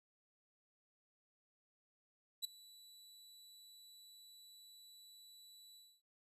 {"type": "tone with ADSR envelope", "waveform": "sawtooth", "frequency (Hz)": 3951, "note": "B7", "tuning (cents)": 0, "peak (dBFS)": -32, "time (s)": [2.42, 6.02], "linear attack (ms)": 26, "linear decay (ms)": 8, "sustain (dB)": -23, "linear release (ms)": 260, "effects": ["resampled to 32000 Hz"]}